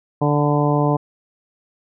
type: harmonic tone with a mistuned harmonic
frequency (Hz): 146.83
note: D3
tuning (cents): 0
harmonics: 1 / 2 / 3 / 4 / 5 / 6 / 7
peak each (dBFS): -18 / -21 / -23 / -24 / -25 / -26 / -26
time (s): 0.21-0.97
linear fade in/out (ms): 10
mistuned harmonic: 7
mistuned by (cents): -23
effects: none